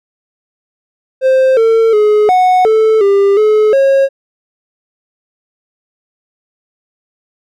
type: tone with pitch steps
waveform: triangle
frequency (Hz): 524 / 451.4 / 421.9 / 736 / 439 / 398.1 / 428.2 / 544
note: C5 / A4 / G#4 / F#5 / A4 / G4 / A4 / C#5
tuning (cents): +2 / +44 / +27 / -9 / -4 / +27 / -47 / -33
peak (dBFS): -4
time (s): 1.21-4.09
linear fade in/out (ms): 50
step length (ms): 360
effects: none